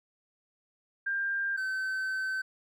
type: tone pair in turn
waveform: sine / triangle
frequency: 1594 / 1534.7 Hz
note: G6 / G6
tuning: +28 / -37 cents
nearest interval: minor second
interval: 65 cents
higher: first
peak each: -28 dBFS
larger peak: neither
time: 1.06-1.57 / 1.57-2.42 s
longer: second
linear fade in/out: 10 ms
effects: none